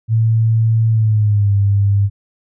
sine tone with pitch glide, 112.5 to 100.23 Hz, A2 to G2, +39 to +39 cents, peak -10 dBFS, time 0.08-2.1 s, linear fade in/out 50 ms, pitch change -200 cents, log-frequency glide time 0.89-1.52 s, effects none

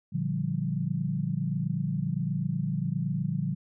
sine chord, G minor seventh, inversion first, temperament equal, 116.54 / 146.83 / 174.61 / 196 Hz, Bb2 / D3 / F3 / G3, 0 / 0 / 0 / 0 cents, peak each -35 / -30 / -31 / -35 dBFS, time 0.12-3.55 s, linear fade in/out 20 ms, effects none

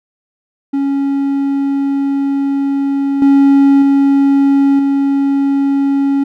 triangle tone with level steps, 277.2 Hz, C#4, in tune, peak -10 / -3 / -5 / -8 dBFS, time 0.73-6.24 s, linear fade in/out 10 ms, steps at 3.22 / 3.82 / 4.79 s, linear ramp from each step 2 ms, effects none

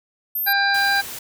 sine tone, 13290 Hz, G#9, in tune, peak -21 dBFS, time 0.35-0.53 s, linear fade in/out 5 ms
harmonic tone, 796 Hz, G5, 26 cents sharp, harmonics 1 / 2 / 3 / 5 / 6, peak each -22 / -18 / -31 / -26 / -28 dBFS, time 0.46-1.02 s, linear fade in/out 20 ms
white noise, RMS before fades -33 dBFS, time 0.74-1.19 s, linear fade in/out 5 ms
effects none

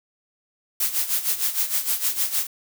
blue noise with tremolo, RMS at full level -21 dBFS, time 0.8-2.47 s, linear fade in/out 5 ms, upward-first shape sine, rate 6.5 Hz, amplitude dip 75%, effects none

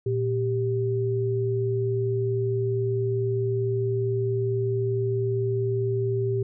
sine tone pair together, 116.54 / 392 Hz, A#2 / G4, 0 / 0 cents, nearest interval octave + major sixth, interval 2100 cents, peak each -25 dBFS, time 0.06-6.43 s, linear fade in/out 5 ms, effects none

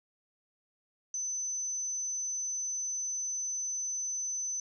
sine tone, 6070 Hz, F#8, 43 cents sharp, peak -32 dBFS, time 1.14-4.6 s, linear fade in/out 2 ms, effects none

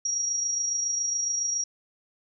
sine tone with amplitude modulation, 5680 Hz, F8, 28 cents sharp, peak -23 dBFS, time 0.05-1.64 s, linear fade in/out 5 ms, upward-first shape sine, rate 27.2 Hz, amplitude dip 40%, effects none

